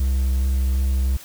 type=tone with vibrato; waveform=triangle; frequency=65.6 Hz; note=C2; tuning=5 cents sharp; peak=-15 dBFS; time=0-1.17 s; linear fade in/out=5 ms; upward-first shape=sine; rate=2.7 Hz; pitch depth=13 cents each way; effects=white hiss -42 dBFS RMS until 1.24 s